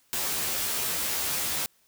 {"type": "noise with comb filter", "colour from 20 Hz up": "white", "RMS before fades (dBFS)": -29, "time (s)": [0.13, 1.66], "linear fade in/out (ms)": 0, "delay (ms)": 13, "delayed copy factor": 0.9, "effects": ["white hiss -65 dBFS RMS until 1.87 s"]}